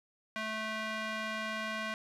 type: tone with band-pass filter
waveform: square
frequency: 218.2 Hz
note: A3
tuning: 14 cents flat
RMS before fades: -37 dBFS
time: 0.36-1.94 s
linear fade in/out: 0 ms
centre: 1900 Hz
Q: 1.1
effects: none